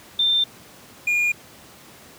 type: tone pair in turn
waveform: sine / triangle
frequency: 3584 / 2426 Hz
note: A7 / D#7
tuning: +31 / -44 cents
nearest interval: perfect fifth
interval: 675 cents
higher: first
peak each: -16 dBFS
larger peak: neither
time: 0.19-0.44 / 1.07-1.32 s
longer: neither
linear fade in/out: 5 ms
effects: pink hiss -46 dBFS RMS until 2.18 s + high-pass 100 Hz 12 dB/octave